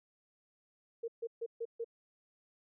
sine tone bursts, 461.9 Hz, A#4, 16 cents flat, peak -35 dBFS, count 5, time 1.03-1.845 s, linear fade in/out 10 ms, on 51 ms, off 140 ms, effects none

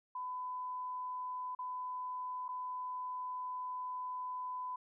sine tone with dropouts, 1004 Hz, B5, 28 cents sharp, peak -38 dBFS, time 0.15-4.76 s, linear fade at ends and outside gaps 5 ms, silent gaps 1.55-1.589 / 2.482-2.488 s, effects none

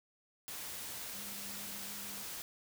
sine tone in noise, 201.2 Hz, G3, 45 cents sharp, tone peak -54 dBFS, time 1.14-2.23 s, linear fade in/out 0 ms, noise white, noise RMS -44 dBFS, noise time 0.48-2.42 s, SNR -13 dB, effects none

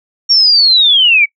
sine linear sweep, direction down, 5588 to 2221 Hz, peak -5 dBFS, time 0.29-1.26 s, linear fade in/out 20 ms, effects noise-tail reverb RT60 0.1 s tail -23 dB re dry

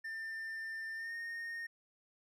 triangle tone with pitch glide, 1794 to 1844.4 Hz, A6 to A#6, +33 to -19 cents, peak -38 dBFS, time 0.04-1.67 s, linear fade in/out 10 ms, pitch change +48 cents, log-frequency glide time 0.94-1.14 s, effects none

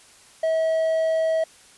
triangle tone, 644 Hz, E5, 41 cents flat, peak -17 dBFS, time 0.43-1.44 s, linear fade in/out 5 ms, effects white hiss -51 dBFS RMS until 1.77 s + resampled to 24000 Hz

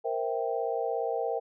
sine chord, C dominant seventh, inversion third, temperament equal, 466.2 / 523.3 / 659.3 / 784 Hz, Bb4 / C5 / E5 / G5, 0 / 0 / 0 / 0 cents, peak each -31 / -35 / -34 / -34 dBFS, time 0.04-1.4 s, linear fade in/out 20 ms, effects none

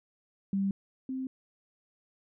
sine tone pair in turn, 196 / 261.4 Hz, G3 / C4, 0 / -1 cents, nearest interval perfect fourth, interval 499 cents, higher second, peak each -26 / -32 dBFS, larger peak first, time 0.53-0.71 / 1.09-1.27 s, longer neither, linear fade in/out 2 ms, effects none

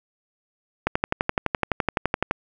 click train, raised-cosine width 0.5 ms, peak -5 dBFS, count 18, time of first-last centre 0.87-2.311 s, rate 11.8 Hz, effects none

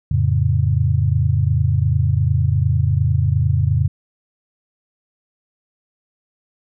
sine chord, F augmented, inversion none, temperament equal, 87.31 / 110 / 138.59 Hz, F2 / A2 / C#3, 0 / 0 / 0 cents, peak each -18 dBFS, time 0.11-3.88 s, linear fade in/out 5 ms, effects none

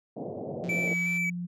white band-pass noise, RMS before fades -36 dBFS, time 0.16-0.94 s, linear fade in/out 10 ms, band 110 to 670 Hz, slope 48 dB/octave
sine tone with pitch glide, 174.61 to 175.72 Hz, F3 to F3, 0 to +11 cents, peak -31 dBFS, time 0.62-1.47 s, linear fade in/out 20 ms, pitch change +11 cents, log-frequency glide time 0.8-1.05 s
click train, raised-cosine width 0.2 ms, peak -34 dBFS, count 73, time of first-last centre 0.64-1.173 s, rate 135 Hz
triangle tone with vibrato, 2304 Hz, D7, 34 cents flat, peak -25 dBFS, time 0.69-1.3 s, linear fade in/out 5 ms, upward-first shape square, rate 2.7 Hz, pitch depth 14 cents each way
effects none

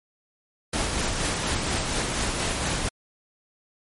pink noise with tremolo, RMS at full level -25 dBFS, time 0.73-2.89 s, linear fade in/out 5 ms, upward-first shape sine, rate 4.2 Hz, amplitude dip 30%, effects MP3 48 kbps

